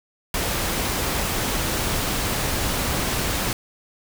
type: noise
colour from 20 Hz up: pink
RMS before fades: -24 dBFS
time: 0.34-3.53 s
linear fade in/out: 2 ms
effects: none